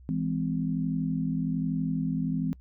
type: chord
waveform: sine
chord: E augmented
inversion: none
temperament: just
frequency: 164.81 / 206 / 257.5 Hz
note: E3 / G#3 / B#3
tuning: 0 / -14 / -28 cents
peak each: -29 / -33 / -30 dBFS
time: 0.09-2.53 s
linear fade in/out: 0 ms
effects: noise-tail reverb RT60 0.1 s tail -26 dB re dry + added 63 Hz sine -48 dBFS peak until 2.6 s